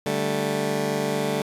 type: chord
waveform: 15% pulse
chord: D suspended fourth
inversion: none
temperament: just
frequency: 146.83 / 195.78 / 220.2 Hz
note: D3 / G3 / A3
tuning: 0 / -2 / +2 cents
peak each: -22 dBFS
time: 0.06-1.42 s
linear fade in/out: 2 ms
effects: resampled to 32000 Hz